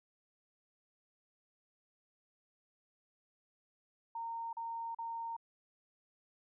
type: tone bursts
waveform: sine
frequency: 920 Hz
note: A#5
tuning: 23 cents flat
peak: -38 dBFS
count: 3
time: 4.15-5.366 s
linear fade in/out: 5 ms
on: 380 ms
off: 38 ms
effects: none